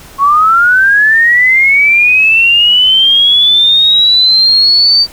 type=linear sweep; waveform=sine; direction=up; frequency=1089 to 4632 Hz; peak=-4 dBFS; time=0.18-5.07 s; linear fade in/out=50 ms; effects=pink hiss -35 dBFS RMS until 5.12 s